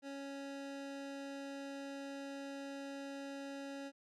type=tone; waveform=25% pulse; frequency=277.2 Hz; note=C#4; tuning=in tune; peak=-40 dBFS; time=0.02-3.92 s; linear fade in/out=50 ms; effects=low-pass 7000 Hz 12 dB/octave